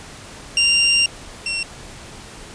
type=tone pair in turn; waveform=25% pulse; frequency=2783 / 2726 Hz; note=F7 / F7; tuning=-7 / -43 cents; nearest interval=unison; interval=36 cents; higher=first; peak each=-9 / -17 dBFS; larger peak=first; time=0.57-1.06 / 1.46-1.63 s; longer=first; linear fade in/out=2 ms; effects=pink hiss -38 dBFS RMS until 2.54 s + resampled to 22050 Hz